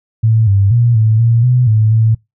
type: tone with pitch steps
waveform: sine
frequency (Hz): 111.6 / 98.9 / 118.8 / 109.9 / 116.1 / 124.9 / 108.9 / 111.6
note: A2 / G2 / A#2 / A2 / A#2 / B2 / A2 / A2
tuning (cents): +25 / +16 / +33 / -2 / -7 / +20 / -17 / +25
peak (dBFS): -7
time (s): 0.23-2.15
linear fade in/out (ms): 10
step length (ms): 240
effects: noise-tail reverb RT60 0.2 s tail -25 dB re dry